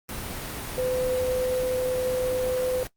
sine tone in noise, 508 Hz, B4, 49 cents sharp, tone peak -23 dBFS, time 0.78-2.83 s, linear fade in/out 0 ms, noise pink, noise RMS -34 dBFS, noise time 0.09-2.87 s, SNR +8 dB, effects noise-tail reverb RT60 0.1 s tail -19 dB re dry + Opus 32 kbps

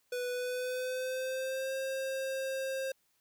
square tone with pitch glide, 493.9 to 532.4 Hz, B4 to C5, 0 to +30 cents, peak -34 dBFS, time 0.12-2.92 s, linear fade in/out 5 ms, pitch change +130 cents, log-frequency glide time 0.31-1.74 s, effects white hiss -74 dBFS RMS until 3.2 s

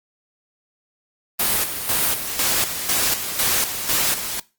white noise with tremolo, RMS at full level -19 dBFS, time 1.39-4.4 s, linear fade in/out 10 ms, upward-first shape square, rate 2 Hz, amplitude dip 60%, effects noise-tail reverb RT60 0.3 s tail -21 dB re dry + Opus 32 kbps

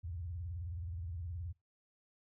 sine tone with vibrato, 85 Hz, F2, 46 cents flat, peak -39 dBFS, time 0.03-1.53 s, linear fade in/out 20 ms, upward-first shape sine, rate 19 Hz, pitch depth 220 cents each way, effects noise-tail reverb RT60 0.2 s tail -22 dB re dry

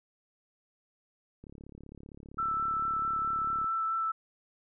click train, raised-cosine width 3 ms, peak -35 dBFS, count 79, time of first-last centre 1.44-3.643 s, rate 35.4 Hz
sine tone with vibrato, 1326 Hz, E6, 10 cents sharp, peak -28 dBFS, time 2.38-4.12 s, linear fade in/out 10 ms, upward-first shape sine, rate 4.6 Hz, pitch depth 11 cents each way
effects none

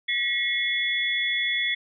sine tone cluster, 1927 / 2167 / 3421 Hz, B6 / C#7 / A7, -43 / -40 / -49 cents, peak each -27 dBFS, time 0.08-1.75 s, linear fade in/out 10 ms, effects none

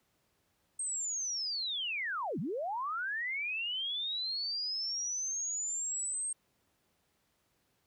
sine linear two-way sweep, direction down then up, 8500 to 135.9 to 8500 Hz, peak -33 dBFS, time 0.79-6.33 s, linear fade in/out 5 ms, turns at 2.39 s, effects pink hiss -75 dBFS RMS until 7.86 s + high-pass 60 Hz 12 dB/octave

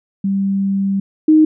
sine tone pair in turn, 196 / 311.1 Hz, G3 / D#4, 0 / 0 cents, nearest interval minor sixth, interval 800 cents, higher second, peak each -14 / -6 dBFS, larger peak second, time 0.24-1 / 1.28-1.45 s, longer first, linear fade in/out 5 ms, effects none

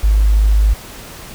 sine tone, 51.91 Hz, G#1, in tune, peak -8 dBFS, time 0.03-0.74 s, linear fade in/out 10 ms, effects pink hiss -34 dBFS RMS until 1.34 s

